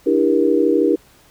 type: chord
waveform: sine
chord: E half-diminished seventh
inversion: third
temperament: just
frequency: 296.7 / 329.6 / 395.6 / 474.7 Hz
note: D4 / E4 / G4 / Bb4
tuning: +18 / 0 / +16 / +31 cents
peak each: -18 dBFS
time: 0.06-0.96 s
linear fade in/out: 10 ms
effects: pink hiss -51 dBFS RMS until 1.3 s